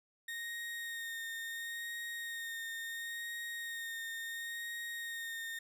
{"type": "tone with vibrato", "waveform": "35% pulse", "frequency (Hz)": 1851, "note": "A#6", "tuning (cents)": -13, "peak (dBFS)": -38, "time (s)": [0.28, 5.59], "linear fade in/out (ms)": 5, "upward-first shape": "sine", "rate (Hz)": 0.72, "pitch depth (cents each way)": 18, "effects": []}